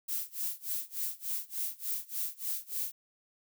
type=noise with tremolo; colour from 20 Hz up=violet; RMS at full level=-33 dBFS; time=0.08-2.92 s; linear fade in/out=10 ms; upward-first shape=sine; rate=3.4 Hz; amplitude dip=95%; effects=none